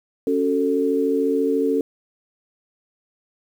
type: chord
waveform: sine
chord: F# minor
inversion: second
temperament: just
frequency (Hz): 277.5 / 370 / 444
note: C#4 / F#4 / A4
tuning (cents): +2 / 0 / +16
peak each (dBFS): -21 / -26 / -20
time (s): 0.27-1.81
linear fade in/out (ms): 2
effects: 8-bit